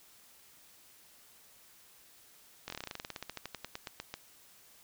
slowing click train, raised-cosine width 0.2 ms, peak -22 dBFS, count 24, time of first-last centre 2.68-4.14 s, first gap 21 ms, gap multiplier 1.09, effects white hiss -60 dBFS RMS until 4.83 s

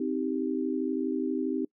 sine chord, C minor, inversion none, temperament just, 261.6 / 314 / 392.4 Hz, C4 / Eb4 / G4, 0 / +16 / +2 cents, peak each -30 / -31 / -33 dBFS, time 0-1.65 s, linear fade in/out 5 ms, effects noise-tail reverb RT60 0.1 s tail -24 dB re dry

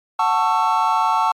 triangle chord, F# minor seventh, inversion none, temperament just, 740 / 888 / 1110 / 1332 Hz, F#5 / A5 / C#6 / E6, 0 / +16 / +2 / +18 cents, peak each -21 / -16 / -19 / -21 dBFS, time 0.19-1.32 s, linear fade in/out 5 ms, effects MP3 96 kbps

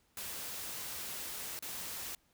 white noise with dropouts, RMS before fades -42 dBFS, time 0.17-2.15 s, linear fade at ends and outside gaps 2 ms, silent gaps 1.591-1.624 s, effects pink hiss -72 dBFS RMS until 2.33 s

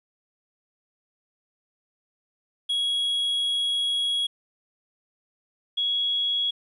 triangle / sine tone pair in turn, 3322 / 3334 Hz, G#7 / G#7, 0 / +6 cents, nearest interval unison, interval 6 cents, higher second, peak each -21 / -22 dBFS, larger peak first, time 2.69-4.27 / 5.77-6.51 s, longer first, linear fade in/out 10 ms, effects resampled to 24000 Hz + 10-bit

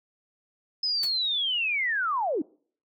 sine linear sweep, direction down, 5120 to 260.3 Hz, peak -24 dBFS, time 0.83-2.42 s, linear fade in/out 5 ms
white noise with exponential decay, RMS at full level -33 dBFS, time 1.03-1.14 s, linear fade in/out 2 ms, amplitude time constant 22 ms
effects noise-tail reverb RT60 0.5 s tail -24 dB re dry

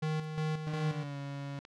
square tone with tremolo, 155.56 Hz, D#3, in tune, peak -31 dBFS, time 0.02-1.04 s, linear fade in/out 10 ms, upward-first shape square, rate 2.8 Hz, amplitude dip 55%
violet noise with exponential growth, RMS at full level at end -46 dBFS, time 0.17-0.25 s, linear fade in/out 1 ms, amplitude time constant 17 ms
35% pulse tone with pitch glide, 151.4 to 140.45 Hz, D#3 to C#3, -47 to +23 cents, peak -36 dBFS, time 0.67-1.59 s, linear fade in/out 0 ms, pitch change -130 cents, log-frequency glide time 0.79-1.17 s
click, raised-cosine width 0.2 ms, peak -32 dBFS, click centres 1.651 s
effects low-pass 5000 Hz 12 dB/octave

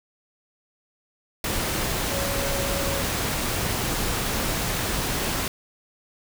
sine tone in noise, 554.4 Hz, C#5, in tune, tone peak -30 dBFS, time 2.11-3.02 s, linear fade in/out 2 ms, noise pink, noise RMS -26 dBFS, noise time 1.44-5.48 s, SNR -7 dB, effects none

